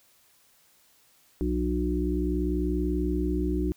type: harmonic tone with a mistuned harmonic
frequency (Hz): 60.4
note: B1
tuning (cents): -38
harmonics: 1 / 3 / 5 / 6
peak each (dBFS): -28 / -32 / -29 / -31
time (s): 1.41-3.72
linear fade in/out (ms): 0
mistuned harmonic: 1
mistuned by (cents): +81
effects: white hiss -62 dBFS RMS until 3.76 s